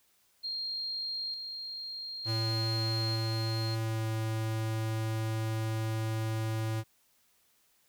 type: tone with tremolo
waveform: sine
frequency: 4216 Hz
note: C8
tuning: 12 cents sharp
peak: -33 dBFS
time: 0.43-3.76 s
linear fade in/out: 20 ms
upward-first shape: square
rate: 0.55 Hz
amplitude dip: 40%
type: tone with pitch glide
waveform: square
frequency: 111.9 to 110.81 Hz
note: A2 to A2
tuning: +30 to +13 cents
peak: -31 dBFS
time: 2.25-6.84 s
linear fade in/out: 50 ms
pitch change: -17 cents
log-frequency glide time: 3.79-4.08 s
effects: white hiss -69 dBFS RMS until 7.88 s